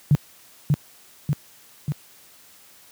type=tone with echo; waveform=sine; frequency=146.83 Hz; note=D3; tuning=in tune; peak=-11 dBFS; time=0.11-0.15 s; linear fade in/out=0 ms; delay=590 ms; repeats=3; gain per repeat=-3 dB; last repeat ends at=1.92 s; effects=white hiss -51 dBFS RMS until 2.91 s + high-pass 80 Hz 12 dB/octave